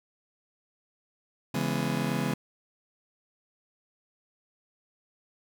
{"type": "chord", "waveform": "35% pulse", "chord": "C# minor seventh", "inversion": "none", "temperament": "just", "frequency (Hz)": [138.59, 166.31, 207.9, 249.5], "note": ["C#3", "E3", "G#3", "B3"], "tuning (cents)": [0, 16, 2, 18], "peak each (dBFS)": -31, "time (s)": [1.54, 2.34], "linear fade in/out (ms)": 5, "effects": []}